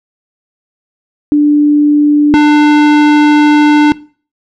sine / square tone pair in turn, 294.7 / 297.8 Hz, D4 / D4, +6 / +24 cents, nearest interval unison, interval 18 cents, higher second, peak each -4 dBFS, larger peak neither, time 1.32-2.34 / 2.34-3.92 s, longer second, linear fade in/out 0 ms, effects noise-tail reverb RT60 0.4 s tail -20 dB re dry + low-pass 3000 Hz 12 dB/octave

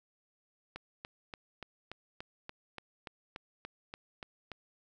click train, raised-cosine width 0.3 ms, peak -26 dBFS, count 14, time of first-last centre 0.76-4.517 s, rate 3.46 Hz, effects none

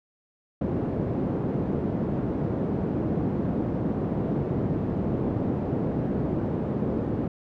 pink band-pass noise, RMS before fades -27 dBFS, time 0.61-7.28 s, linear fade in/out 5 ms, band 130 to 390 Hz, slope 12 dB/octave, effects none

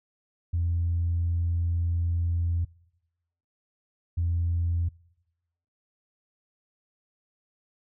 sine tone bursts at uneven times, 85.3 Hz, F2, 40 cents flat, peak -22 dBFS, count 2, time 0.53-2.65 / 4.17-4.89 s, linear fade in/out 10 ms, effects noise-tail reverb RT60 1.0 s tail -26 dB re dry + tanh soft clip ceiling -19 dBFS

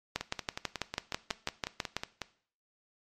two click trains, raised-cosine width 0.2 ms, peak -13 / -17 dBFS, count 12 / 12, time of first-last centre 0.16-1.966 / 0.21-2.217 s, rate 6.09 / 5.48 Hz, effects noise-tail reverb RT60 0.5 s tail -17 dB re dry + MP3 64 kbps

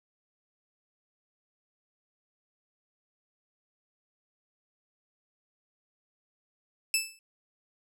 15% pulse tone with exponential decay, 2633 Hz, E7, 3 cents flat, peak -14 dBFS, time 6.94-7.19 s, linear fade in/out 1 ms, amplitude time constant 54 ms, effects none

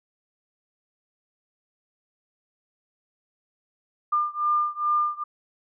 sine beating tone pair, 1200 / 1202.4 Hz, D6 / D6, +37 / +40 cents, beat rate 2.4 Hz, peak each -24 / -25 dBFS, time 4.12-5.24 s, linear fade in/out 10 ms, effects none

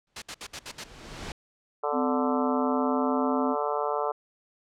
pink noise with exponential growth, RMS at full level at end -35 dBFS, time 0.07-1.32 s, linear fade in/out 2 ms, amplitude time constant 270 ms
white noise bursts, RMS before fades -34 dBFS, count 6, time 0.16-0.84 s, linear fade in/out 5 ms, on 60 ms, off 64 ms
harmonic tone, 146.83 Hz, D3, in tune, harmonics 3 / 4 / 5 / 6 / 7 / 8 / 9, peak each -31 / -32 / -33 / -34 / -34 / -35 / -36 dBFS, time 1.83-4.12 s, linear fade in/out 10 ms
sine tone with pitch glide, 257.3 to 261 Hz, C4 to C4, -29 to -4 cents, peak -26 dBFS, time 1.92-3.56 s, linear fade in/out 50 ms, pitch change +25 cents, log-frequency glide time 2.52-3.3 s
effects low-pass 6000 Hz 12 dB/octave

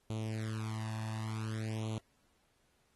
sawtooth tone with flanger, 110 Hz, A2, in tune, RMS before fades -38 dBFS, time 0.1-1.98 s, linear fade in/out 0 ms, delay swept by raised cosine 0.29 to 1.14 ms, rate 0.55 Hz, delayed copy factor +0.85, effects pink hiss -74 dBFS RMS until 2.95 s + AAC 32 kbps

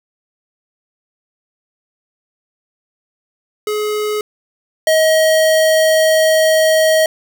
square tone pair in turn, 422.8 / 633.5 Hz, G#4 / D#5, +31 / +31 cents, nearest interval perfect fifth, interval 700 cents, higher second, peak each -17 / -10 dBFS, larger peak second, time 3.67-4.21 / 4.87-7.06 s, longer second, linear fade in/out 2 ms, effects none

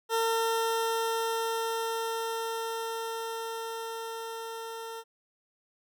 20% pulse tone with level ramp, 454 Hz, A#4, 46 cents flat, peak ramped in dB -20 to -33 dBFS, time 0.09-5.04 s, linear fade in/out 50 ms, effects none

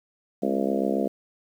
harmonic tone with a mistuned harmonic, 67.4 Hz, C#2, 48 cents flat, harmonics 3 / 4 / 5 / 6 / 7 / 8 / 9 / 10, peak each -28 / -29 / -30 / -31 / -31 / -32 / -33 / -33 dBFS, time 0.42-1.08 s, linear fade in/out 10 ms, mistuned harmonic 3, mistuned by +38 cents, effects 9-bit

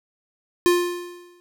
square tone with exponential decay, 351.8 Hz, F4, 13 cents sharp, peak -13 dBFS, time 0.66-1.4 s, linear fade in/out 0 ms, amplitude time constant 160 ms, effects none

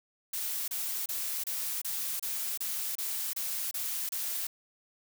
blue noise bursts, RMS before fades -34 dBFS, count 11, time 0.33-4.47 s, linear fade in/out 5 ms, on 350 ms, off 29 ms, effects none

